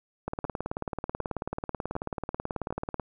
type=two click trains; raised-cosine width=1 ms; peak=-19 / -17 dBFS; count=4 / 51; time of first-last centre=0.45-2.706 / 0.28-2.997 s; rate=1.33 / 18.4 Hz; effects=none